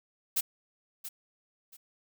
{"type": "noise with echo", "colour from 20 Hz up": "blue", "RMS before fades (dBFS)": -28, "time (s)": [0.36, 0.41], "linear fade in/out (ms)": 10, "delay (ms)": 680, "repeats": 2, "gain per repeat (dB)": -12, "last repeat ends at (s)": 1.77, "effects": []}